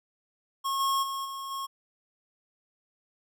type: tone with level steps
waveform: square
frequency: 1088 Hz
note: C#6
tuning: 33 cents flat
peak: -28 / -25 / -32 / -36 / -33 dBFS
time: 0.64-1.67 s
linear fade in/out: 20 ms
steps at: 0.79 / 1.02 / 1.24 / 1.5 s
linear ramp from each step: 20 ms
effects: none